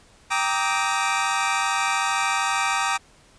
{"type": "chord", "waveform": "25% pulse", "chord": "Eb major seventh", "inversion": "first", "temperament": "equal with one note detuned", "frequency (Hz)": [784, 932.3, 1174.7, 1267.7], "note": ["G5", "Bb5", "D6", "Eb6"], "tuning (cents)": [0, 0, 0, 32], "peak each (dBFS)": -23, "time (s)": [0.3, 2.98], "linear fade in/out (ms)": 20, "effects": ["pink hiss -54 dBFS RMS until 3.38 s", "resampled to 22050 Hz"]}